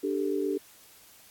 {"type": "chord", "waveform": "sine", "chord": "D suspended fourth", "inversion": "none", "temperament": "equal", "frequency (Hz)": [293.7, 392, 440], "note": ["D4", "G4", "A4"], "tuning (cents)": [0, 0, 0], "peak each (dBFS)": [-31, -29, -33], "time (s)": [0.03, 0.58], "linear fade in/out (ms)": 10, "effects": ["white hiss -55 dBFS RMS until 1.3 s", "AAC 64 kbps"]}